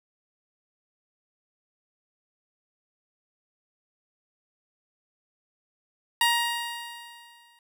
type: tone with exponential decay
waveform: 15% pulse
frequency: 942 Hz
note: A#5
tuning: 18 cents sharp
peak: -12 dBFS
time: 6.21-7.59 s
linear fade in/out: 2 ms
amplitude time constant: 300 ms
effects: none